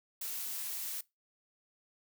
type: noise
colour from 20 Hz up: blue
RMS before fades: -39 dBFS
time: 0.21-1.01 s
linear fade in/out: 5 ms
effects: noise-tail reverb RT60 0.2 s tail -21 dB re dry